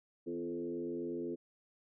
sine tone with frequency modulation, 343 Hz, F4, 31 cents flat, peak -36 dBFS, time 0.26-1.36 s, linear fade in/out 20 ms, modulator 88.3 Hz, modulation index 1.2, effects none

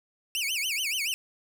sawtooth tone with vibrato, 2600 Hz, E7, 24 cents flat, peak -24 dBFS, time 0.35-1.14 s, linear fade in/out 0 ms, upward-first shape sine, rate 7 Hz, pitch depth 300 cents each way, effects none

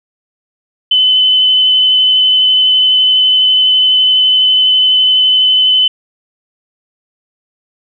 sine tone with vibrato, 3029 Hz, F#7, 40 cents sharp, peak -6 dBFS, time 0.91-5.88 s, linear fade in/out 5 ms, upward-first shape sine, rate 12 Hz, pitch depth 11 cents each way, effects none

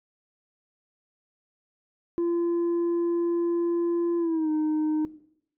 sine tone with pitch glide, 342.2 to 308.4 Hz, F4 to D#4, -35 to -15 cents, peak -20 dBFS, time 2.18-5.05 s, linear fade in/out 0 ms, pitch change -180 cents, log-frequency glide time 4.18-4.5 s, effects noise-tail reverb RT60 0.7 s tail -18 dB re dry + tanh soft clip ceiling -22 dBFS

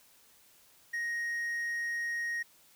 triangle tone, 1874 Hz, A#6, 9 cents sharp, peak -30 dBFS, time 0.93-2.43 s, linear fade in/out 10 ms, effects white hiss -62 dBFS RMS until 2.75 s

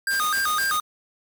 square tone with vibrato, 1402 Hz, F6, 6 cents sharp, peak -22 dBFS, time 0.07-0.8 s, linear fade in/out 2 ms, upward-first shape square, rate 3.9 Hz, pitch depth 220 cents each way
white noise with tremolo, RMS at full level -31 dBFS, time 0.09-0.81 s, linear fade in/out 50 ms, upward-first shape triangle, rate 8 Hz, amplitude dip 50%
effects none

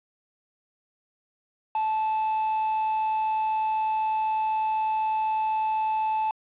triangle tone, 872 Hz, A5, 16 cents flat, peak -21 dBFS, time 1.75-6.31 s, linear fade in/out 2 ms, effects resampled to 8000 Hz + 8-bit

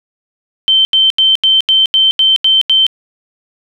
sine tone bursts, 3104 Hz, G7, 18 cents flat, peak -6 dBFS, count 9, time 0.68-2.866 s, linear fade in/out 0 ms, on 170 ms, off 82 ms, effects none

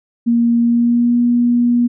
sine tone with pitch glide, 234.9 to 240.5 Hz, A#3 to B3, +13 to -46 cents, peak -10 dBFS, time 0.26-1.88 s, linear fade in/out 20 ms, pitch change +41 cents, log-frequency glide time 0.6-1.19 s, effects none

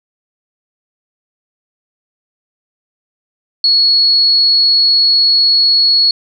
sine tone, 4356 Hz, C#8, 31 cents flat, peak -7 dBFS, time 3.64-6.11 s, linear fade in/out 2 ms, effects none

